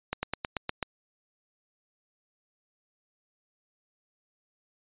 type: slowing click train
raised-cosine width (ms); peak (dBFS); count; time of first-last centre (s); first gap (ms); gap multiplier
0.3; -13; 7; 0.13-0.828; 100; 1.06
effects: resampled to 8000 Hz